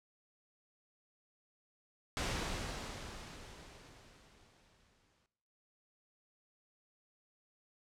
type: noise with exponential decay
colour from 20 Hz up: pink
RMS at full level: -35 dBFS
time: 2.17-5.26 s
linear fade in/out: 0 ms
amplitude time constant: 670 ms
effects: noise-tail reverb RT60 1.0 s tail -18 dB re dry + low-pass 7000 Hz 12 dB/octave